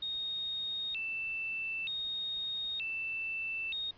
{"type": "tone with vibrato", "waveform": "sine", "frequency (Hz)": 3145, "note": "G7", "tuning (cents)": 5, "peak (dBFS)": -34, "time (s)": [0.02, 3.91], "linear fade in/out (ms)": 5, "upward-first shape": "square", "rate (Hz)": 0.54, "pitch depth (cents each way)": 290, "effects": ["pink hiss -60 dBFS RMS until 3.97 s", "resampled to 11025 Hz"]}